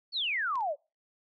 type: exponential sweep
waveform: sine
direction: down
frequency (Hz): 4593 to 539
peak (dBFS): -28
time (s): 0.12-0.76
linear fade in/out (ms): 50
type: clicks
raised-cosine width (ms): 0.2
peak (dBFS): -31 / -41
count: 2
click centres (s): 0.556 / 0.608
effects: noise-tail reverb RT60 0.3 s tail -26 dB re dry